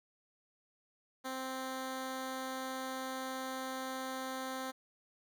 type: tone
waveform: 10% pulse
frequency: 261.6 Hz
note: C4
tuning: in tune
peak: -30 dBFS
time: 1.24-4.72 s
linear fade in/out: 20 ms
effects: none